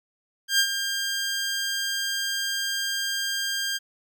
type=tone with ADSR envelope; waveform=15% pulse; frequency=1600 Hz; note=G6; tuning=35 cents sharp; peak=-10 dBFS; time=0.48-3.79 s; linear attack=110 ms; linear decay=72 ms; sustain=-9 dB; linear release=28 ms; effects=none